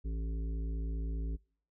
harmonic tone, 55 Hz, A1, in tune, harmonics 1 / 3 / 5 / 7 / 8, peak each -33 / -46 / -48 / -54 / -57 dBFS, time 0.04-1.37 s, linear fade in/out 20 ms, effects noise-tail reverb RT60 0.5 s tail -26 dB re dry

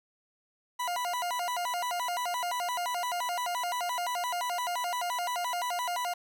40% pulse tone with vibrato, 835 Hz, G#5, 9 cents sharp, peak -29 dBFS, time 0.79-6.14 s, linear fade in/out 10 ms, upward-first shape square, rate 5.8 Hz, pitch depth 290 cents each way, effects none

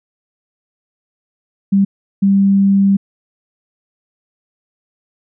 sine tone bursts at uneven times, 196.9 Hz, G3, 8 cents sharp, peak -8 dBFS, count 2, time 1.72-1.85 / 2.22-2.97 s, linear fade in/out 10 ms, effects none

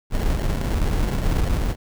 brown noise with sample-and-hold, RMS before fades -21 dBFS, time 0.1-1.76 s, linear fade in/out 50 ms, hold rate 1225 Hz, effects none

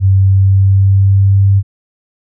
sine tone with pitch glide, 96.3 to 98.49 Hz, G2 to G2, -30 to +9 cents, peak -5 dBFS, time 0-1.63 s, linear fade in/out 50 ms, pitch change +39 cents, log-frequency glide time 0.17-1.51 s, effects none

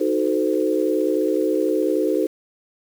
sine chord, D# diminished seventh, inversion none, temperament equal with one note detuned, 311.1 / 370 / 440 / 513.7 Hz, D#4 / F#4 / A4 / C5, 0 / 0 / 0 / -32 cents, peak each -22 / -23 / -23 / -24 dBFS, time 0-2.27 s, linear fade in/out 10 ms, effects 7-bit

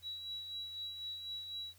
sine tone with tremolo, 3901 Hz, B7, 22 cents flat, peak -39 dBFS, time 0.02-1.74 s, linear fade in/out 50 ms, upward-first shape sine, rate 4 Hz, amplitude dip 45%, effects added 88 Hz sine -64 dBFS peak until 1.78 s + white hiss -66 dBFS RMS until 1.78 s

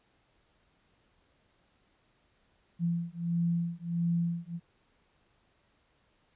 sine beating tone pair, 169.5 / 171 Hz, E3 / F3, +49 / -36 cents, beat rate 1.5 Hz, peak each -31 dBFS, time 2.79-4.6 s, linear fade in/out 50 ms, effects pink hiss -70 dBFS RMS until 6.35 s + resampled to 8000 Hz

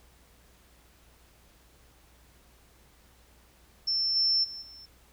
sine tone with level steps, 5360 Hz, E8, 28 cents sharp, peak -25 / -22 / -38 / -46 dBFS, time 3.87-4.86 s, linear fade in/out 10 ms, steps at 4.15 / 4.43 / 4.61 s, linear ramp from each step 20 ms, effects added 60 Hz sine -61 dBFS peak until 5.12 s + pink hiss -61 dBFS RMS until 5.12 s

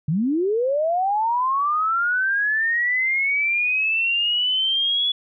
sine linear sweep, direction up, 138.59 to 3413 Hz, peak -18 dBFS, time 0.08-5.12 s, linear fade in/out 5 ms, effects none

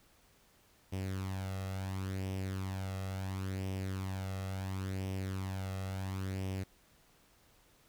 sawtooth tone with flanger, 95.3 Hz, G2, 48 cents flat, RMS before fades -38 dBFS, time 0.92-6.64 s, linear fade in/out 10 ms, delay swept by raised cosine 0.35 to 1.55 ms, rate 0.72 Hz, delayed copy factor +0.6, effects pink hiss -66 dBFS RMS until 7.88 s

